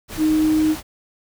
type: tone in noise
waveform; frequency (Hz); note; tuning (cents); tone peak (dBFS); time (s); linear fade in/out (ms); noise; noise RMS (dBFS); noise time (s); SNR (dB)
sine; 311.1; D#4; 0; -14; 0.17-0.76; 50; pink; -32; 0.08-0.83; +15
effects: none